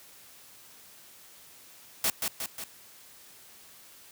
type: noise with echo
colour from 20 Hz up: white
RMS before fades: -26 dBFS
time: 2.04-2.1 s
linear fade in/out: 2 ms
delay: 180 ms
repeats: 3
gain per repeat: -4 dB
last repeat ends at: 2.64 s
effects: white hiss -53 dBFS RMS until 4.11 s + high-pass 60 Hz 12 dB/octave